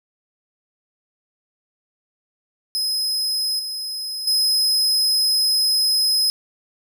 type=tone with level steps; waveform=40% pulse; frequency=5090 Hz; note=D#8; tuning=39 cents sharp; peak=-19 / -25 / -15 dBFS; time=2.75-6.3 s; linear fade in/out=0 ms; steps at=3.59 / 4.27 s; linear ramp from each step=5 ms; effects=none